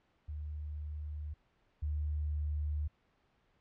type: tone pair in turn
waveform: sine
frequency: 75.2 / 74.91 Hz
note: D2 / D2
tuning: +42 / +35 cents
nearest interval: unison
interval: 7 cents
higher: first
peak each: -38 / -32 dBFS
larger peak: second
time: 0.28-1.34 / 1.82-2.88 s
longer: neither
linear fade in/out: 10 ms
effects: pink hiss -73 dBFS RMS until 3.6 s + low-pass 3000 Hz 12 dB/octave